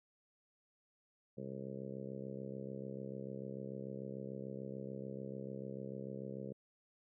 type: harmonic tone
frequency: 66.8 Hz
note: C2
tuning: 36 cents sharp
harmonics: 2 / 3 / 4 / 5 / 6 / 7 / 8 / 9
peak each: -49 / -47 / -55 / -54 / -51 / -50 / -51 / -62 dBFS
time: 1.37-6.53 s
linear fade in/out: 10 ms
effects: none